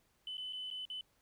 sine tone with dropouts, 3017 Hz, F#7, 33 cents sharp, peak -39 dBFS, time 0.27-1.01 s, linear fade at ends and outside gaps 2 ms, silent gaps 0.371-0.379 / 0.526-0.531 / 0.703-0.711 / 0.853-0.9 s, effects tanh soft clip ceiling -35 dBFS + pink hiss -74 dBFS RMS until 1.21 s

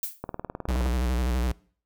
violet noise with exponential decay, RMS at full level -27 dBFS, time 0.03-0.23 s, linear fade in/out 1 ms, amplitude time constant 42 ms
click train, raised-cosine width 1 ms, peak -18 dBFS, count 13, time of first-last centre 0.24-0.862 s, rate 19.3 Hz
square tone with vibrato, 61.74 Hz, B1, in tune, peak -24 dBFS, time 0.68-1.52 s, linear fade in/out 5 ms, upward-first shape square, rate 12 Hz, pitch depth 80 cents each way
effects noise-tail reverb RT60 0.5 s tail -23 dB re dry

